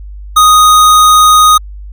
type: tone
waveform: square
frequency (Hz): 1244.5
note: D#6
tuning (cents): 0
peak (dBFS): -3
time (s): 0.36-1.58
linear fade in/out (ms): 10
effects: added 50 Hz sine -24 dBFS peak until 1.92 s